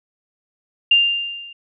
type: tone with level ramp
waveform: sine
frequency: 2795 Hz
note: F7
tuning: 1 cent sharp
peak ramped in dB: -8 to -36 dBFS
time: 0.91-1.53 s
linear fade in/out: 5 ms
effects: none

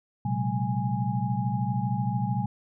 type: tone cluster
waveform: sine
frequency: 118.5 / 131.6 / 185.9 / 210.5 / 827 Hz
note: A#2 / C3 / F#3 / G#3 / G#5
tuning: +29 / +10 / +8 / +24 / -8 cents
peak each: -29 / -30 / -31 / -34 / -33 dBFS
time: 0.25-2.46 s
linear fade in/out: 5 ms
effects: none

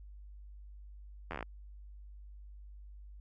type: slowing click train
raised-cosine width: 0.5 ms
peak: -24 dBFS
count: 9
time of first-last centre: 1.31-1.427 s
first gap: 11 ms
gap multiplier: 1.08
effects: added 50 Hz sine -48 dBFS peak until 3.2 s + AAC 48 kbps

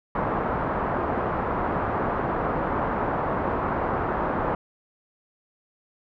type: low-pass noise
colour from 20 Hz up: white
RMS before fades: -26 dBFS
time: 0.15-4.55 s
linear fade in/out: 2 ms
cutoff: 1200 Hz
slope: 24 dB/octave
effects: none

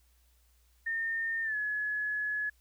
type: tone with pitch glide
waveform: sine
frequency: 1820 to 1698.1 Hz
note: A#6 to G#6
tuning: -42 to +38 cents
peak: -30 dBFS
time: 0.86-2.5 s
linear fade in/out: 10 ms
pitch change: -120 cents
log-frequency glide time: 1.43-1.56 s
effects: added 60 Hz sine -64 dBFS peak until 2.6 s + white hiss -71 dBFS RMS until 2.6 s

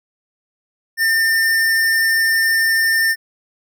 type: tone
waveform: square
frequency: 1803 Hz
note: A6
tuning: 42 cents sharp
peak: -14 dBFS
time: 0.97-3.16 s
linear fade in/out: 50 ms
effects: none

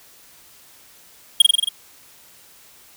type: tone with echo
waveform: square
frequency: 3259 Hz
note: G#7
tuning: 33 cents flat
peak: -6 dBFS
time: 1.4-1.42 s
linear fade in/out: 5 ms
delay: 45 ms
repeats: 6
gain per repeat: -2 dB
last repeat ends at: 1.69 s
effects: white hiss -49 dBFS RMS until 2.96 s

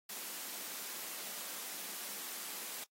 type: high-pass noise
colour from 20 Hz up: white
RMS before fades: -44 dBFS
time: 0.09-2.84 s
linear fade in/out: 5 ms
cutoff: 180 Hz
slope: 48 dB/octave
effects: noise-tail reverb RT60 0.1 s tail -22 dB re dry + AAC 48 kbps

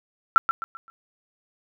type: tone with echo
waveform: sine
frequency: 1343 Hz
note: E6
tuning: 32 cents sharp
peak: -9 dBFS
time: 0.36-0.38 s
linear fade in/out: 0 ms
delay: 130 ms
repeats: 4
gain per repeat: -9 dB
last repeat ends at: 0.9 s
effects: none

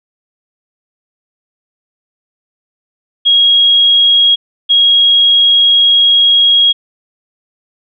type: tone pair in turn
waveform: sine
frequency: 3290 / 3290 Hz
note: G#7 / G#7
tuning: -17 / -17 cents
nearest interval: unison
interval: 0 cents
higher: neither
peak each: -5 dBFS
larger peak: neither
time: 3.25-4.36 / 4.69-6.73 s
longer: second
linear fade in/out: 20 ms
effects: none

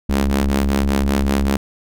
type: ring-modulated tone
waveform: sawtooth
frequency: 69.3 Hz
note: C#2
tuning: in tune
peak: -8 dBFS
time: 0.09-1.57 s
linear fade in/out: 5 ms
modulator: 136 Hz
effects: none

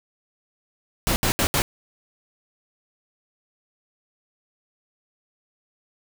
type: noise bursts at uneven times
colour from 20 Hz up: pink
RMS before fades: -21 dBFS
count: 4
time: 1.07-1.16 / 1.23-1.32 / 1.39-1.47 / 1.54-1.62 s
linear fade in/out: 0 ms
effects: none

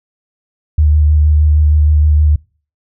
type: tone with vibrato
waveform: sine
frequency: 75.6 Hz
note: D#2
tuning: 49 cents flat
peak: -6 dBFS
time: 0.78-2.36 s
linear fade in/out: 5 ms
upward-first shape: square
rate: 6.4 Hz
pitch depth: 15 cents each way
effects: noise-tail reverb RT60 0.4 s tail -25 dB re dry

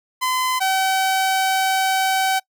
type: tone pair in turn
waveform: sawtooth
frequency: 1022 / 763.7 Hz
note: C6 / G5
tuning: -41 / -45 cents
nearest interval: perfect fourth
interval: 504 cents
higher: first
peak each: -15 / -13 dBFS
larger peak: second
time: 0.21-0.6 / 0.6-2.4 s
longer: second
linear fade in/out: 20 ms
effects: noise-tail reverb RT60 0.1 s tail -24 dB re dry

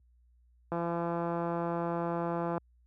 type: click train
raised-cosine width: 1 ms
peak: -20 dBFS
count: 317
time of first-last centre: 0.72-2.579 s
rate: 170 Hz
effects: added 60 Hz sine -55 dBFS peak until 2.86 s + high-pass 80 Hz 12 dB/octave

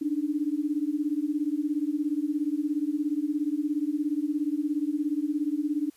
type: beating tone pair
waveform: sine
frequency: 288.6 / 305.6 Hz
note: D4 / D#4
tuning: -30 / -31 cents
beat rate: 17 Hz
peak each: -28 dBFS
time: 0.01-5.9 s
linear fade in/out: 10 ms
effects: white hiss -61 dBFS RMS until 5.96 s + resampled to 32000 Hz

